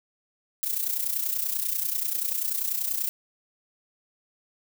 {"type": "noise with amplitude modulation", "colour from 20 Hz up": "violet", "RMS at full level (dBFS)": -25, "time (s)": [0.63, 3.09], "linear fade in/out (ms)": 0, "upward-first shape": "sine", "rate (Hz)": 30.3, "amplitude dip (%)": 70, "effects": []}